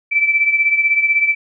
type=beating tone pair; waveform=sine; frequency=2321 / 2337 Hz; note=D7 / D7; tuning=-21 / -9 cents; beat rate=16 Hz; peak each=-13 / -19 dBFS; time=0.11-1.35 s; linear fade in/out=20 ms; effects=none